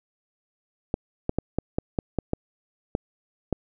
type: clicks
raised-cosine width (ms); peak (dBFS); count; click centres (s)
2; -10; 10; 0.941 / 1.294 / 1.386 / 1.586 / 1.785 / 1.988 / 2.187 / 2.334 / 2.951 / 3.527
effects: none